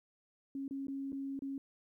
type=tone with dropouts; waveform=sine; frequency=273.6 Hz; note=C#4; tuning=23 cents flat; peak=-37 dBFS; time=0.55-1.58 s; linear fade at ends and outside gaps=2 ms; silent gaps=0.68-0.709 / 0.87-0.882 / 1.121-1.128 / 1.392-1.421 s; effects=13-bit